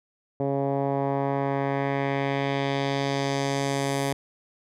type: tone with low-pass filter sweep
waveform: 10% pulse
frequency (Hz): 138.59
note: C#3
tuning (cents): 0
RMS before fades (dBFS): -26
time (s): 0.4-4.13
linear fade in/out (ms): 2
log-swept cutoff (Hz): 570 to 11000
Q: 1.3
effects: none